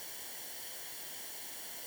white noise with comb filter, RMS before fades -45 dBFS, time 0-1.86 s, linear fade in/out 0 ms, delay 0.79 ms, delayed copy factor -0.6, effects none

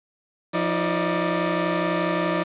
20% pulse tone cluster, 174.9 / 318 / 591 Hz, F3 / D#4 / D5, +3 / +38 / +11 cents, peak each -21 dBFS, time 0.53-2.44 s, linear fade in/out 20 ms, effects resampled to 8000 Hz + 7-bit

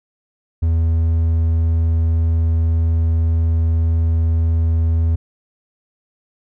triangle tone, 81.9 Hz, E2, 11 cents flat, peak -11 dBFS, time 0.62-5.16 s, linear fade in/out 10 ms, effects none

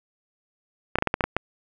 clicks, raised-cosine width 0.5 ms, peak -6 dBFS, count 8, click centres 0.956 / 0.986 / 1.024 / 1.073 / 1.141 / 1.208 / 1.24 / 1.366 s, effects none

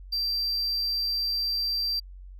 triangle tone, 4704 Hz, D8, 2 cents sharp, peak -24 dBFS, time 0.12-2 s, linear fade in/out 10 ms, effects added 46 Hz sine -41 dBFS peak until 2.39 s

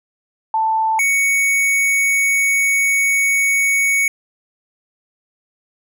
sine / square tone pair in turn, 884 / 2228 Hz, A5 / C#7, +8 / +8 cents, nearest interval octave + major third, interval 1600 cents, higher second, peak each -14 / -14 dBFS, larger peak neither, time 0.54-0.99 / 0.99-4.08 s, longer second, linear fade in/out 2 ms, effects none

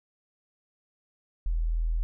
sine tone, 41 Hz, E1, 9 cents flat, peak -24 dBFS, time 1.46-2.03 s, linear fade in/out 0 ms, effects none

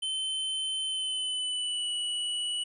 square tone with pitch glide, 3074 to 2944 Hz, G7 to F#7, -35 to -9 cents, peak -30 dBFS, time 0.02-2.64 s, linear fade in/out 10 ms, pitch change -74 cents, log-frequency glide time 0.86-1.92 s, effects resampled to 24000 Hz

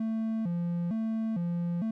triangle tone with vibrato, 196 Hz, G3, in tune, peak -26 dBFS, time 0-1.91 s, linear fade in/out 5 ms, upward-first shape square, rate 1.1 Hz, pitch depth 220 cents each way, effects none

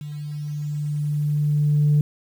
sine tone with level ramp, 148 Hz, D3, 14 cents sharp, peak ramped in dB -30 to -12 dBFS, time 0.01-2.01 s, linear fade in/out 2 ms, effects tanh soft clip ceiling -11 dBFS + 8-bit

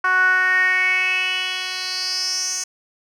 10% pulse tone with band-pass filter sweep, 370 Hz, F#4, in tune, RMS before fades -20 dBFS, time 0.04-2.64 s, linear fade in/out 5 ms, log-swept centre 1300 to 6700 Hz, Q 6, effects none

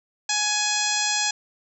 harmonic tone, 838 Hz, G#5, 15 cents sharp, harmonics 1 / 2 / 3 / 4 / 5 / 6 / 7 / 8 / 9, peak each -30 / -30 / -30 / -30 / -30 / -30 / -30 / -30 / -30 dBFS, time 0.29-1.31 s, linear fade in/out 5 ms, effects none

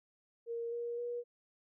sine tone with pitch steps, 466.2 / 473.3 / 480.4 Hz, A#4 / A#4 / B4, 0 / +26 / -48 cents, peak -36 dBFS, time 0.46-1.24 s, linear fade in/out 50 ms, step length 260 ms, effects none

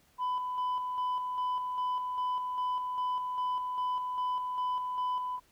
sine tone with tremolo, 1000 Hz, B5, 21 cents sharp, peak -26 dBFS, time 0.18-5.4 s, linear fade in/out 50 ms, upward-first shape square, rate 2.5 Hz, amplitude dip 45%, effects tanh soft clip ceiling -28 dBFS + pink hiss -66 dBFS RMS until 5.51 s

